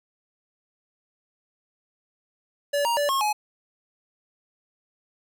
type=tone with pitch steps; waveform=square; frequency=574 / 939 / 580 / 1083 / 843 Hz; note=D5 / A#5 / D5 / C#6 / G#5; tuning=-40 / +12 / -22 / -41 / +26 cents; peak=-22 dBFS; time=2.73-3.33 s; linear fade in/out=10 ms; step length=120 ms; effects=none